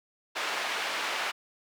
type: band-pass noise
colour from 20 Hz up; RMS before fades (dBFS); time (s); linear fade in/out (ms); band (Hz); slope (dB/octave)
white; -32; 0.35-1.32; 20; 560 to 2600; 12
effects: none